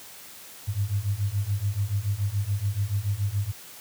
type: beating tone pair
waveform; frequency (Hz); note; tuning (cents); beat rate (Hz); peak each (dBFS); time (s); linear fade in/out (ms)
sine; 97.5 / 104.5; G2 / G#2; -9 / +11; 7; -27 / -26; 0.67-3.52; 20
effects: white hiss -45 dBFS RMS until 3.8 s + high-pass 60 Hz 12 dB/octave